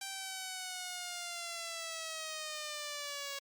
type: linear sweep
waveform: 5% pulse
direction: down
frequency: 784 to 554.4 Hz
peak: -28 dBFS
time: 0.01-3.39 s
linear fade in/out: 5 ms
effects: Opus 48 kbps